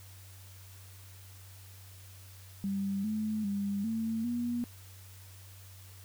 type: tone with pitch steps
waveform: sine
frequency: 196.7 / 215.3 / 200.3 / 224.4 / 239.8 Hz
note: G3 / A3 / G3 / A3 / A#3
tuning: +6 / -37 / +38 / +34 / +49 cents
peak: -30 dBFS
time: 2.64-4.64 s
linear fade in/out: 0 ms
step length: 400 ms
effects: added 95 Hz sine -50 dBFS peak until 6.04 s + white hiss -56 dBFS RMS until 6.04 s